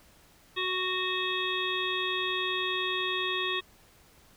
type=harmonic tone; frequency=370 Hz; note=F#4; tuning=in tune; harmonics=1 / 3 / 5 / 7 / 9 / 10; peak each=-35 / -35 / -35 / -35 / -35 / -35 dBFS; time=0.56-3.61 s; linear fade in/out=20 ms; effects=pink hiss -59 dBFS RMS until 4.36 s